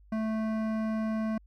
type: tone with hard clipping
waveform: sine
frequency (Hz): 219.5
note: A3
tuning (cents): -4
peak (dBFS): -30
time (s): 0.12-1.38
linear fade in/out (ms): 5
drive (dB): 14
effects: added 50 Hz sine -54 dBFS peak until 1.46 s